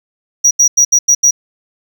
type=tone bursts at uneven times; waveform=triangle; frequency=5780 Hz; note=F#8; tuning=41 cents flat; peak=-4 dBFS; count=6; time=0.44-0.51 / 0.59-0.68 / 0.77-0.85 / 0.92-0.99 / 1.08-1.15 / 1.23-1.31 s; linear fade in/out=10 ms; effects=none